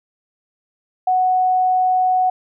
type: tone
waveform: sine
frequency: 740 Hz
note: F#5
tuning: in tune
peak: -13 dBFS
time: 1.07-2.3 s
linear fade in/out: 5 ms
effects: none